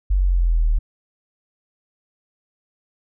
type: exponential sweep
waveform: sine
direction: down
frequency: 48.24 to 37.92 Hz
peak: -14 dBFS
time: 0.1-0.79 s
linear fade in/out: 10 ms
effects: none